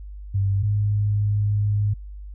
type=tone pair in turn; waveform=sine; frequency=98.4 / 103.43 Hz; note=G2 / G#2; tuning=+7 / -7 cents; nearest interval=minor second; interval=86 cents; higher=second; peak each=-18 dBFS; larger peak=neither; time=0.34-0.63 / 0.63-1.94 s; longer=second; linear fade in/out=10 ms; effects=added 50 Hz sine -34 dBFS peak until 2.34 s